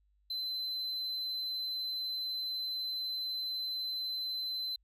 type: tone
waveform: triangle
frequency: 4056 Hz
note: B7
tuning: 45 cents sharp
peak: -33 dBFS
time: 0.3-4.76 s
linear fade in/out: 5 ms
effects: added 50 Hz sine -68 dBFS peak until 4.83 s